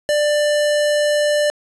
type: tone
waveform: square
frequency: 592 Hz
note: D5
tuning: 14 cents sharp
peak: -15 dBFS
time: 0.09-1.5 s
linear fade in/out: 0 ms
effects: resampled to 24000 Hz + 9-bit